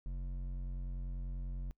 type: tone with hard clipping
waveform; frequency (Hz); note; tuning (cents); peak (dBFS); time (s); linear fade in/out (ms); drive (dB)
sine; 45.18; F#1; -40; -39; 0.06-1.71; 0; 9
effects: noise-tail reverb RT60 0.1 s tail -24 dB re dry